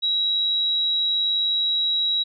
sine tone, 3867 Hz, B7, 37 cents flat, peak -19 dBFS, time 0.02-2.24 s, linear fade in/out 20 ms, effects none

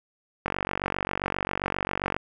click train, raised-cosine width 0.5 ms, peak -11 dBFS, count 82, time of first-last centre 0.46-2.165 s, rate 47.5 Hz, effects none

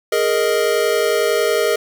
square chord, Ab suspended second, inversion none, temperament equal, 415.3 / 466.2 / 622.3 Hz, Ab4 / Bb4 / Eb5, 0 / 0 / 0 cents, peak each -20 / -19 / -21 dBFS, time 0.12-1.76 s, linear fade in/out 5 ms, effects 8-bit

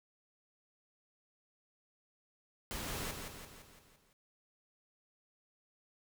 pink noise with echo, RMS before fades -41 dBFS, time 2.71-3.11 s, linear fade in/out 0 ms, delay 170 ms, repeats 6, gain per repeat -5 dB, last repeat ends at 4.13 s, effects none

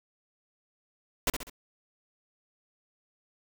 pink noise with echo, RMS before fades -26 dBFS, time 1.27-1.3 s, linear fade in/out 2 ms, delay 66 ms, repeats 3, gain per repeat -7 dB, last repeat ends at 1.498 s, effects none

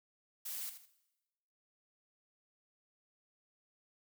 blue noise with echo, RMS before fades -42 dBFS, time 0.45-0.7 s, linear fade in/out 10 ms, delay 80 ms, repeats 2, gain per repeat -10 dB, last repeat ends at 0.86 s, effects noise-tail reverb RT60 1.0 s tail -18 dB re dry

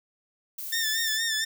violet noise, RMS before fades -36 dBFS, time 0.58-1.17 s, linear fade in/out 5 ms
15% pulse tone with vibrato, 1787 Hz, A6, 26 cents sharp, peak -19 dBFS, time 0.72-1.45 s, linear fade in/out 10 ms, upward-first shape sine, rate 4.3 Hz, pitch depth 55 cents each way
effects none

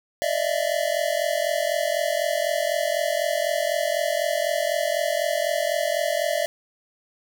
square tone cluster, 585 / 629 / 673 Hz, D5 / D#5 / E5, -7 / +19 / +36 cents, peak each -27 dBFS, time 0.22-6.46 s, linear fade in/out 0 ms, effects none

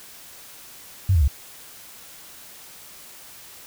sine tone with pitch steps, 95 / 80.81 / 68.75 Hz, F#2 / E2 / C#2, +46 / -34 / -14 cents, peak -14 dBFS, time 1.09-1.279 s, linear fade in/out 5 ms, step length 63 ms, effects white hiss -44 dBFS RMS until 3.66 s

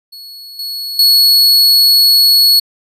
45% pulse tone with level steps, 4369 Hz, C#8, 26 cents flat, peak -29 / -19 / -5 dBFS, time 0.12-2.6 s, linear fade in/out 10 ms, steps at 0.59 / 0.99 s, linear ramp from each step 2 ms, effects resampled to 32000 Hz

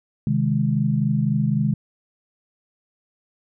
sine chord, Ab major, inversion first, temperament equal with one note detuned, 131.72 / 155.56 / 207.7 Hz, C3 / Eb3 / Ab3, +12 / 0 / 0 cents, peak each -22 dBFS, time 0.27-1.74 s, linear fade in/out 2 ms, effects none

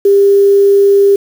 sine tone with quantisation, 398.9 Hz, G4, 30 cents sharp, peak -4 dBFS, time 0.05-1.16 s, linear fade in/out 5 ms, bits 5, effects none

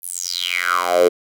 10% pulse tone with high-pass filter sweep, 88.8 Hz, F2, 29 cents sharp, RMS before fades -19 dBFS, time 0.02-1.09 s, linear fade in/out 20 ms, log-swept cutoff 12000 to 410 Hz, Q 7.2, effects none

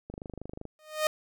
click train, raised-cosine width 2 ms, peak -26 dBFS, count 15, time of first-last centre 0.1-0.653 s, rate 25.3 Hz
sawtooth tone with exponential growth, 617 Hz, D#5, 15 cents flat, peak -17 dBFS, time 0.79-1.07 s, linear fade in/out 1 ms, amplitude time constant 60 ms
effects none

